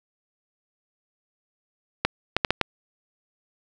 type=clicks; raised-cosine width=0.3 ms; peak=-3 dBFS; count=5; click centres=2.05 / 2.366 / 2.448 / 2.506 / 2.613 s; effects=none